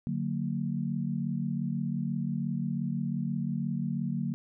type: chord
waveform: sine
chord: D augmented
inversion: none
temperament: just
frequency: 146.83 / 183.54 / 229.4 Hz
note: D3 / F#3 / A#3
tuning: 0 / -14 / -28 cents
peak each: -33 dBFS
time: 0.07-4.34 s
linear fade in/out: 0 ms
effects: none